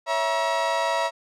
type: chord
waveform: 35% pulse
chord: A# diminished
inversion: first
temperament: equal with one note detuned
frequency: 554.4 / 659.3 / 955.2 Hz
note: C#5 / E5 / A#5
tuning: 0 / 0 / +42 cents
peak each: -28 / -24 / -23 dBFS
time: 0.06-1.11 s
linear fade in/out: 50 ms
effects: low-pass 6000 Hz 12 dB/octave